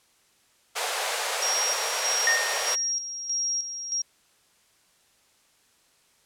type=high-pass noise; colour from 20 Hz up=pink; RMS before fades=-28 dBFS; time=0.75-2.76 s; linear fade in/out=20 ms; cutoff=470 Hz; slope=48 dB/octave
type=tone with tremolo; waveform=sine; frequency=5620 Hz; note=F8; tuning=10 cents sharp; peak=-24 dBFS; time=1.42-4.02 s; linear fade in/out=5 ms; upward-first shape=square; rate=1.6 Hz; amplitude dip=60%
type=tone with exponential decay; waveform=sine; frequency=1839 Hz; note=A#6; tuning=24 cents flat; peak=-18 dBFS; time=2.27-2.92 s; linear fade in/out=2 ms; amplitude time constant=140 ms
effects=white hiss -63 dBFS RMS until 6.25 s + low-pass 10000 Hz 12 dB/octave